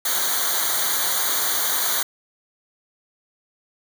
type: noise with comb filter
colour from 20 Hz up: white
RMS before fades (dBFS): -22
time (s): 0.05-2.03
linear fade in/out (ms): 5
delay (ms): 0.38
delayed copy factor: -1
effects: none